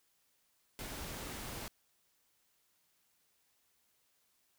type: noise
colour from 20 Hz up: pink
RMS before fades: -44 dBFS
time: 0.79-1.68 s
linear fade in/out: 0 ms
effects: white hiss -75 dBFS RMS until 4.58 s